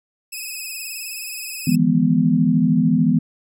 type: tone with vibrato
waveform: 10% pulse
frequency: 2556 Hz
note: D#7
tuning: 46 cents sharp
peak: -20 dBFS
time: 0.32-1.76 s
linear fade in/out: 10 ms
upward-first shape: sine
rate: 19 Hz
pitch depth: 57 cents each way
type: chord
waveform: sine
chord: E major seventh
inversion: third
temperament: equal with one note detuned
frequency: 155.56 / 168.96 / 207.7 / 246.9 Hz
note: D#3 / E3 / G#3 / B3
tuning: 0 / +43 / 0 / 0 cents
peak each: -23 / -18 / -20 / -17 dBFS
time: 1.67-3.19 s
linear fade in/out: 5 ms
effects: none